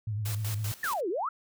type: tone with vibrato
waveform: sine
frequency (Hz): 105.8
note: G#2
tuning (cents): +33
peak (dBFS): -29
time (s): 0.07-0.72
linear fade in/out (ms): 5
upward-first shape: triangle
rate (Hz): 9.8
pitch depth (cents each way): 85
type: noise with tremolo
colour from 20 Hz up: white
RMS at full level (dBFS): -38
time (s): 0.25-1.01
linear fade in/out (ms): 10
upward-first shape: square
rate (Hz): 5.1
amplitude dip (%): 80
type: exponential two-way sweep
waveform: sine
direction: down then up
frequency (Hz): 1878 to 322 to 1388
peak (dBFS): -28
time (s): 0.83-1.29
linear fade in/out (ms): 5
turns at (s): 1.09
effects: none